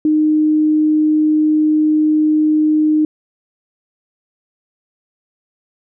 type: tone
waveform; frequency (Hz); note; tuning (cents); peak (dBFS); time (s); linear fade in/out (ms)
sine; 307.2; D#4; -22; -10; 0.05-3.05; 2
effects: none